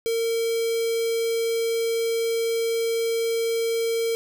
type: tone with notch filter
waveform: square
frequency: 458 Hz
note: A#4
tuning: 31 cents flat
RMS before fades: -24 dBFS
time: 0.06-4.15 s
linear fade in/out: 0 ms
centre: 1300 Hz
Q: 1.4
effects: none